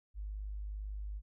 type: tone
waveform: sine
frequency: 51.1 Hz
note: G#1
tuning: 27 cents flat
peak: -38 dBFS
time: 0.14-1.22 s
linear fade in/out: 50 ms
effects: none